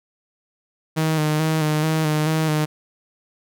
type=tone with vibrato; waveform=sawtooth; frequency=155.56 Hz; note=D#3; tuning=in tune; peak=-14 dBFS; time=0.96-2.66 s; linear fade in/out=20 ms; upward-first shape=square; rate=2.3 Hz; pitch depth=30 cents each way; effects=none